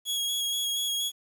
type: tone with vibrato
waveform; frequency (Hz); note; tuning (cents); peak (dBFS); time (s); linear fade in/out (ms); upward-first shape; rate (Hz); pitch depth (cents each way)
sawtooth; 3320; G#7; -1; -24; 0.05-1.12; 50; square; 4.2; 14
effects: 9-bit